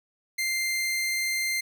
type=tone; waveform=sawtooth; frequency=2093 Hz; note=C7; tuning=in tune; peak=-22 dBFS; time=0.38-1.61 s; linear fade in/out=10 ms; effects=none